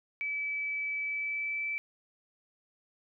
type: tone with pitch glide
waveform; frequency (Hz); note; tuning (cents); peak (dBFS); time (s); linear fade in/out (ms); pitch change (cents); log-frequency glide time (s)
sine; 2300 to 2319; D7 to D7; -37 to -22; -31; 0.21-1.78; 0; +15; 1.04-1.66
effects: none